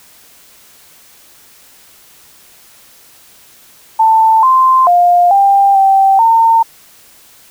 sine tone with pitch steps, 888 / 1042 / 705 / 793 / 778 / 909 Hz, A5 / C6 / F5 / G5 / G5 / A#5, +16 / -7 / +16 / +20 / -13 / -44 cents, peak -5 dBFS, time 3.99-6.63 s, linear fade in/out 10 ms, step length 440 ms, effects white hiss -43 dBFS RMS until 7.5 s

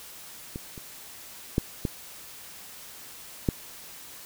clicks, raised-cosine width 3 ms, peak -21 / -28 / -9 / -13 / -9 dBFS, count 5, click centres 0.559 / 0.778 / 1.581 / 1.852 / 3.488 s, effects white hiss -45 dBFS RMS until 4.25 s

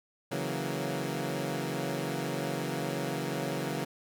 15% pulse chord, F# dominant seventh, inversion second, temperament equal with one note detuned, 139.23 / 164.81 / 185 / 233.1 Hz, C#3 / E3 / F#3 / A#3, +8 / 0 / 0 / 0 cents, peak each -29 / -30 / -32 / -33 dBFS, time 0.31-3.85 s, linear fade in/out 10 ms, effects none

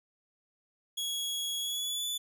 sawtooth tone with pitch glide, 3334 to 3474 Hz, G#7 to A7, +6 to -23 cents, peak -29 dBFS, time 0.97-2.18 s, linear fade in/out 10 ms, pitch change +71 cents, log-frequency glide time 1.59-2.06 s, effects none

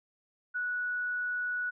sine tone, 1471 Hz, F#6, 11 cents flat, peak -30 dBFS, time 0.54-1.71 s, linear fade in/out 20 ms, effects none

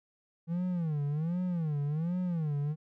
triangle tone with vibrato, 161.7 Hz, E3, 33 cents flat, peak -27 dBFS, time 0.47-2.76 s, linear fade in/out 50 ms, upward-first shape sine, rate 1.3 Hz, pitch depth 210 cents each way, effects none

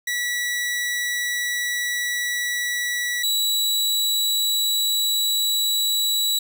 sawtooth tone pair in turn, 1945 / 3914 Hz, B6 / B7, -27 / -16 cents, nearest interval octave, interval 1211 cents, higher second, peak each -19 / -16 dBFS, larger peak second, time 0.07-3.23 / 3.23-6.39 s, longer neither, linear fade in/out 5 ms, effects none

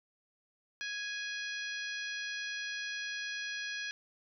harmonic tone, 830.6 Hz, G#5, in tune, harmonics 2 / 3 / 4 / 5 / 6 / 7, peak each -39 / -43 / -45 / -47 / -49 / -50 dBFS, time 0.81-3.91 s, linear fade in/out 0 ms, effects none

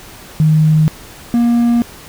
sine / triangle tone pair in turn, 155.56 / 236.7 Hz, D#3 / A#3, 0 / +27 cents, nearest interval perfect fifth, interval 727 cents, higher second, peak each -7 dBFS, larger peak neither, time 0.4-0.88 / 1.34-1.82 s, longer neither, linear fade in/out 0 ms, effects pink hiss -36 dBFS RMS until 2.08 s

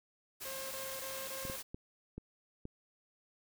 white noise, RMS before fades -44 dBFS, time 0.4-1.63 s, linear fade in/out 20 ms
sawtooth tone bursts, 534 Hz, C5, 35 cents sharp, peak -40 dBFS, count 4, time 0.45-1.562 s, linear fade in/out 5 ms, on 260 ms, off 24 ms
clicks, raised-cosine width 3 ms, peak -30 dBFS, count 5, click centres 1.452 / 1.499 / 1.745 / 2.18 / 2.654 s
effects none

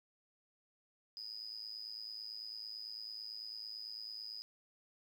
sine tone with amplitude modulation, 4978 Hz, D#8, in tune, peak -40 dBFS, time 1.17-4.42 s, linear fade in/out 0 ms, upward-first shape sine, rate 109 Hz, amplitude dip 85%, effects 11-bit

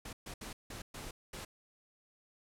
pink noise bursts at uneven times, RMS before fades -45 dBFS, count 6, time 0.05-0.13 / 0.26-0.34 / 0.41-0.53 / 0.7-0.82 / 0.94-1.11 / 1.33-1.45 s, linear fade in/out 5 ms, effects low-pass 12000 Hz 12 dB/octave

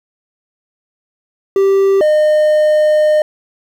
triangle tone pair in turn, 390.8 / 609.9 Hz, G4 / D#5, -5 / -35 cents, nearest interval minor sixth, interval 770 cents, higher second, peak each -6 dBFS, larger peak neither, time 1.56-2.01 / 2.01-3.22 s, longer second, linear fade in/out 2 ms, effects 7-bit

